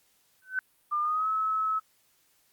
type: tone with exponential growth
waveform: sine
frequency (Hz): 1520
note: F#6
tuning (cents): +46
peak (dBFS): -22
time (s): 0.42-0.59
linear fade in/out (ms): 1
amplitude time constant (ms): 35
type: tone with pitch glide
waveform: sine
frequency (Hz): 1200 to 1293.6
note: D6 to E6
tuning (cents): +37 to -33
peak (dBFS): -25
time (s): 0.91-1.8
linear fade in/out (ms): 20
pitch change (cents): +130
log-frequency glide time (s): 1.01-1.28
effects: white hiss -67 dBFS RMS until 2.52 s + Opus 48 kbps